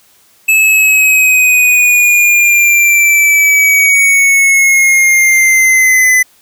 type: linear sweep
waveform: square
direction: down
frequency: 2607 to 2008 Hz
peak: -6 dBFS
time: 0.48-6.23 s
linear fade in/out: 10 ms
effects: white hiss -48 dBFS RMS until 6.41 s